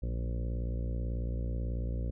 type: harmonic tone with a mistuned harmonic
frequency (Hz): 58.27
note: A#1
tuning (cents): 0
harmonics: 1 / 2 / 3 / 4 / 5 / 6 / 7 / 8 / 9 / 10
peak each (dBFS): -32 / -38 / -45 / -47 / -49 / -52 / -54 / -52 / -50 / -56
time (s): 0.02-2.11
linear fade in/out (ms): 10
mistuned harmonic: 3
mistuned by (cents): +62
effects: none